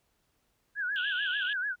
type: tone with vibrato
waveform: sine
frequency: 1568 Hz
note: G6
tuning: in tune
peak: -29 dBFS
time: 0.75-1.76 s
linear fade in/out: 50 ms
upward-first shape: sine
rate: 6.8 Hz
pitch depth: 140 cents each way
type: band-pass noise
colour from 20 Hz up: white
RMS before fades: -37 dBFS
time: 0.96-1.53 s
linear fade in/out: 0 ms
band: 2800 to 3300 Hz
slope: 96 dB/octave
effects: pink hiss -74 dBFS RMS until 1.8 s